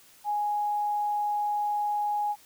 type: tone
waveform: sine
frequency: 830.6 Hz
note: G#5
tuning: in tune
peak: -25 dBFS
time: 0.24-2.36 s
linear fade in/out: 50 ms
effects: white hiss -56 dBFS RMS until 2.45 s